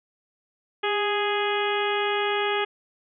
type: harmonic tone with a mistuned harmonic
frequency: 415.3 Hz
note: G#4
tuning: in tune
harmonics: 1 / 2 / 3 / 4 / 5 / 6 / 7 / 8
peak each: -26 / -29 / -31 / -32 / -33 / -34 / -34 / -35 dBFS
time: 0.83-2.65 s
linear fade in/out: 10 ms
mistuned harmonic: 1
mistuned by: -38 cents
effects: none